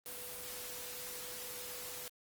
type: tone in noise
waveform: sine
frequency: 493.9 Hz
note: B4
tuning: in tune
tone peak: -53 dBFS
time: 0.06-2.08 s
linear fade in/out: 0 ms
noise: white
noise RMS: -45 dBFS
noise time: 0.06-2.08 s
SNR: -11 dB
effects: Opus 24 kbps